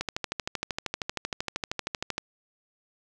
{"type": "click train", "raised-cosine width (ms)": 0.2, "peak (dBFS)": -12, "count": 29, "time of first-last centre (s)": [0.01, 2.181], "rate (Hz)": 12.9, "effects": ["9-bit"]}